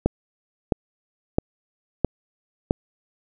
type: click train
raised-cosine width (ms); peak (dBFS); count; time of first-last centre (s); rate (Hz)
2; -4; 5; 0.06-2.709; 1.51
effects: none